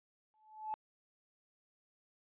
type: tone with exponential growth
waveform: sine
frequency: 864 Hz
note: A5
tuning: 32 cents flat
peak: -33 dBFS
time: 0.34-0.74 s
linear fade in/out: 0 ms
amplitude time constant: 85 ms
effects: tanh soft clip ceiling -29 dBFS + resampled to 8000 Hz